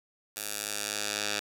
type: tone with band-pass filter sweep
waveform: 10% pulse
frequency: 103.83 Hz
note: G#2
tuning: in tune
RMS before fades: -34 dBFS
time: 0.36-1.4 s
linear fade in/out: 10 ms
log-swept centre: 12000 to 4500 Hz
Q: 0.77
effects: none